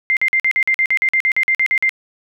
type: tone bursts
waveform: sine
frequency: 2093 Hz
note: C7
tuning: in tune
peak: -12 dBFS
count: 16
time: 0.1-1.893 s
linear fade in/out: 0 ms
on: 68 ms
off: 47 ms
effects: none